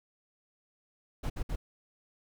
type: noise bursts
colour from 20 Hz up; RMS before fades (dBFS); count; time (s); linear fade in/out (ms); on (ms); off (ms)
brown; -33; 3; 1.23-1.56; 10; 70; 60
effects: none